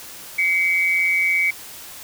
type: tone pair together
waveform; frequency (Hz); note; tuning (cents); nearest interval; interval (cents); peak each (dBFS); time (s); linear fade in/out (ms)
sine; 2093 / 2270; C7 / C#7; 0 / +41; minor second; 141; -22 / -17; 0.38-1.51; 10
effects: white hiss -38 dBFS RMS until 2.03 s